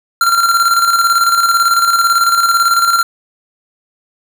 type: tone with tremolo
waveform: square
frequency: 1374 Hz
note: F6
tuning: 29 cents flat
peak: -8 dBFS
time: 0.21-3.03 s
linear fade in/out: 2 ms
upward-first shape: square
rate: 18 Hz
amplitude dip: 45%
effects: none